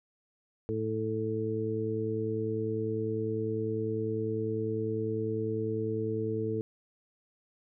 harmonic tone, 110 Hz, A2, in tune, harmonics 1 / 2 / 3 / 4, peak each -35 / -38 / -36 / -32 dBFS, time 0.69-6.61 s, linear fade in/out 0 ms, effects none

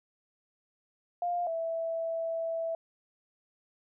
sine tone pair in turn, 702 / 658.6 Hz, F5 / E5, +9 / -2 cents, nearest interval minor second, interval 111 cents, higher first, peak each -28 / -30 dBFS, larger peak first, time 1.22-1.47 / 1.47-2.75 s, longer second, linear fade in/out 2 ms, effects none

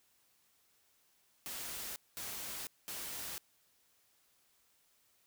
white noise bursts, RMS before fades -43 dBFS, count 3, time 1.46-3.38 s, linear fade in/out 0 ms, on 500 ms, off 210 ms, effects white hiss -72 dBFS RMS until 5.26 s

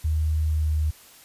sine tone with pitch glide, 77.78 to 76.84 Hz, D#2 to D#2, 0 to -21 cents, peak -20 dBFS, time 0.04-0.91 s, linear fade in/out 10 ms, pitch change -21 cents, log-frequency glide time 0.45-0.74 s, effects white hiss -50 dBFS RMS until 1.24 s + resampled to 32000 Hz

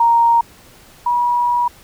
sine tone pair in turn, 932.3 / 965.6 Hz, A#5 / B5, 0 / -39 cents, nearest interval minor second, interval 61 cents, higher second, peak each -9 / -13 dBFS, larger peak first, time 0-0.41 / 1.06-1.68 s, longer second, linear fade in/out 5 ms, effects pink hiss -45 dBFS RMS until 1.83 s

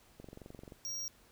click train, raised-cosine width 2 ms, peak -35 dBFS, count 13, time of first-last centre 0.2-0.722 s, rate 23 Hz
square tone, 5640 Hz, F8, 16 cents sharp, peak -38 dBFS, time 0.85-1.08 s, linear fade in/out 0 ms
effects pink hiss -64 dBFS RMS until 1.31 s

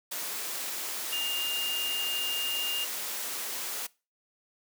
sine tone in noise, 2817 Hz, F7, 14 cents sharp, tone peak -29 dBFS, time 1.12-2.85 s, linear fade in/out 10 ms, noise white, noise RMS -35 dBFS, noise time 0.11-3.87 s, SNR +3 dB, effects noise-tail reverb RT60 0.3 s tail -22 dB re dry + high-pass 300 Hz 12 dB/octave

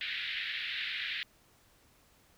pink band-pass noise, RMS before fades -37 dBFS, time 0.01-1.23 s, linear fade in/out 0 ms, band 1700 to 3900 Hz, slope 48 dB/octave, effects pink hiss -65 dBFS RMS until 2.37 s

